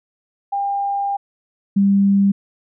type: tone pair in turn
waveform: sine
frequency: 800 / 198.27 Hz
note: G5 / G3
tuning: +35 / +20 cents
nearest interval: 2 octaves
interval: 2415 cents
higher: first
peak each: -18 / -11 dBFS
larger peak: second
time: 0.52-1.17 / 1.76-2.32 s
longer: first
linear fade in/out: 10 ms
effects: none